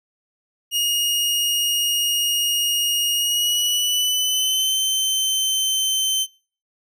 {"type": "tone with pitch glide", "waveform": "sawtooth", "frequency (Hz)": [2865, 3088], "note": ["F7", "G7"], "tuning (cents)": [44, -27], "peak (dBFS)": -15, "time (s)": [0.71, 6.27], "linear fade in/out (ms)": 50, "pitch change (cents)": 129, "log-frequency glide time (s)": [3.15, 4.77], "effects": ["noise-tail reverb RT60 0.4 s tail -22 dB re dry"]}